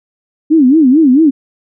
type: tone with vibrato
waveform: sine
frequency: 285.3 Hz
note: C#4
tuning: 50 cents sharp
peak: -4 dBFS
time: 0.5-1.31 s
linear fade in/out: 20 ms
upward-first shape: sine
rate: 4.5 Hz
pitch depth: 240 cents each way
effects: none